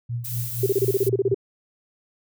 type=tone with tremolo; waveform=sine; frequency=119.1 Hz; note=A#2; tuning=38 cents sharp; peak=-23 dBFS; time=0.09-1.34 s; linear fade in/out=10 ms; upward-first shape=triangle; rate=4.2 Hz; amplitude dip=90%
type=noise; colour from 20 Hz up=violet; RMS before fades=-32 dBFS; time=0.24-1.09 s; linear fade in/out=10 ms
type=tone bursts; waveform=sine; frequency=391.7 Hz; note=G4; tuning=1 cent flat; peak=-16 dBFS; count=12; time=0.63-1.345 s; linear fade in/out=5 ms; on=33 ms; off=29 ms
effects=none